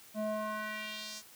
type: tone with band-pass filter sweep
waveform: square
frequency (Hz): 214.1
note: A3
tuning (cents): -47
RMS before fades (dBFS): -38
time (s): 0.14-1.23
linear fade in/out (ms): 50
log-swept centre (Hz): 450 to 6700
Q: 1.9
effects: white hiss -56 dBFS RMS until 1.35 s + high-pass 60 Hz 12 dB/octave